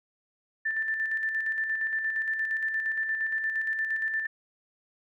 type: tone with tremolo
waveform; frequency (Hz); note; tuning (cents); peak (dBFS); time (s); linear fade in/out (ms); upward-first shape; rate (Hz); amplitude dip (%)
sine; 1772; A6; +12; -25; 0.65-4.27; 10; square; 8.6; 40
effects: none